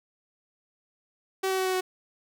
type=tone with pitch steps; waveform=sawtooth; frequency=381.8 / 378.9 / 376.1 / 373.3 / 370.5 Hz; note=G4 / F#4 / F#4 / F#4 / F#4; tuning=-46 / +41 / +28 / +15 / +2 cents; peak=-21 dBFS; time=1.43-1.81 s; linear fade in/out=10 ms; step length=76 ms; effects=none